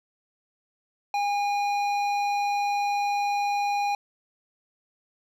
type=tone with hard clipping; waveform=sine; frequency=814 Hz; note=G#5; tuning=35 cents flat; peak=-25 dBFS; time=1.14-3.95 s; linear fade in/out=2 ms; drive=11 dB; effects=none